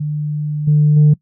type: tone with level steps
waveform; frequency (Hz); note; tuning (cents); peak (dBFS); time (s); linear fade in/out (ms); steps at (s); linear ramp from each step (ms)
sine; 149.7; D3; +33; -17 / -7 / -4; 0-1.14; 10; 0.67 / 0.96; 10
effects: noise-tail reverb RT60 0.1 s tail -22 dB re dry + tanh soft clip ceiling -4 dBFS